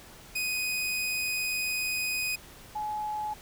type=tone pair in turn; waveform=sawtooth / sine; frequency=2497 / 847.8 Hz; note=D#7 / G#5; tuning=+6 / +35 cents; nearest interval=octave + perfect fifth; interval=1871 cents; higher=first; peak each=-25 / -30 dBFS; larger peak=first; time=0.35-2.36 / 2.75-3.34 s; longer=first; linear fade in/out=10 ms; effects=pink hiss -50 dBFS RMS until 3.41 s